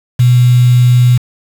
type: tone with quantisation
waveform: sine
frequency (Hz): 123.5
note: B2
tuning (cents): 0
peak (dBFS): -4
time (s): 0.19-1.18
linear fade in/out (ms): 10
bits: 4
effects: none